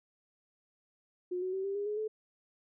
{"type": "tone with pitch steps", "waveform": "sine", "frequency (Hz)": [360, 371.2, 382.7, 394.6, 406.9, 419.5, 432.6], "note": ["F#4", "F#4", "G4", "G4", "G#4", "G#4", "A4"], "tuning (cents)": [-47, 6, -42, 11, -35, 17, -29], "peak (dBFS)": -32, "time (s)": [1.31, 2.08], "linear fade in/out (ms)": 10, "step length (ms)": 110, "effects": []}